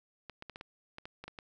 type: clicks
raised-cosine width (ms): 0.3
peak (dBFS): -28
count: 10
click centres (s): 0.297 / 0.424 / 0.497 / 0.559 / 0.611 / 0.984 / 1.055 / 1.24 / 1.28 / 1.388
effects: none